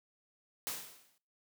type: noise with exponential decay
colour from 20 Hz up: white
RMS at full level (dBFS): -36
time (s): 0.67-1.18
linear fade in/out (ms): 0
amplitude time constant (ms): 110
effects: noise-tail reverb RT60 0.4 s tail -20 dB re dry + high-pass 100 Hz 12 dB/octave